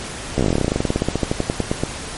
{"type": "slowing click train", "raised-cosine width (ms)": 2, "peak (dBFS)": -4, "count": 30, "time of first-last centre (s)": [0.38, 1.836], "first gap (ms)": 14, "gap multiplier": 1.08, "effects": ["pink hiss -30 dBFS RMS until 2.17 s", "MP3 48 kbps"]}